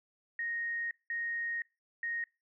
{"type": "tone bursts at uneven times", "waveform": "sine", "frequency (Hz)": 1864.7, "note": "A#6", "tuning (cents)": 0, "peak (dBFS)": -33, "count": 3, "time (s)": [[0.39, 0.91], [1.1, 1.62], [2.03, 2.24]], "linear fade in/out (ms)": 2, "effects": ["noise-tail reverb RT60 0.3 s tail -25 dB re dry"]}